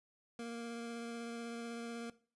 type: tone with vibrato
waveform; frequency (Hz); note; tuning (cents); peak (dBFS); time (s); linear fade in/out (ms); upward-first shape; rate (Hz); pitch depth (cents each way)
25% pulse; 233.4; A#3; +2; -38; 0.39-2.1; 2; triangle; 16; 13
effects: noise-tail reverb RT60 0.4 s tail -18 dB re dry + resampled to 24000 Hz